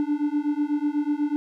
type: beating tone pair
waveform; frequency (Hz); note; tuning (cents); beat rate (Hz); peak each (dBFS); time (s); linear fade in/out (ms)
triangle; 290.4 / 298.5; D4 / D4; -19 / +28; 8.1; -23; 0-1.36; 0
effects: none